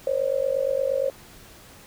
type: tone with amplitude modulation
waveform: sine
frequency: 540 Hz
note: C#5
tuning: 45 cents flat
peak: -17 dBFS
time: 0.07-1.1 s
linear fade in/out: 2 ms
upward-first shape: sine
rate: 48.6 Hz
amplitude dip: 90%
effects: pink hiss -48 dBFS RMS until 1.86 s